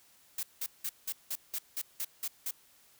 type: noise bursts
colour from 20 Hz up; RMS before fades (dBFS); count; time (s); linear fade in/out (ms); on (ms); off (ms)
blue; -35; 10; 0.38-2.51; 5; 51; 180
effects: white hiss -63 dBFS RMS until 2.99 s